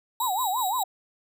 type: tone with tremolo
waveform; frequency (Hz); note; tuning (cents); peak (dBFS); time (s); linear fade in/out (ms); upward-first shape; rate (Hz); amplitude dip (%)
10% pulse; 3844; B7; -48; -21; 0.2-0.83; 2; sine; 5.2; 50
type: tone with vibrato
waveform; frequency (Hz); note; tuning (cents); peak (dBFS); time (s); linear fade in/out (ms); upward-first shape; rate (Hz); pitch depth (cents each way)
sine; 867; A5; -26; -24; 0.2-0.84; 5; sine; 5.8; 300
effects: none